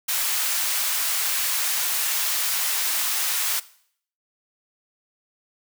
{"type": "high-pass noise", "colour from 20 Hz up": "white", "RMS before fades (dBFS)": -24, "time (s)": [0.08, 3.6], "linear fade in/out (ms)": 10, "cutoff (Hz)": 940, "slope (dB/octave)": 12, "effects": ["noise-tail reverb RT60 0.6 s tail -18 dB re dry"]}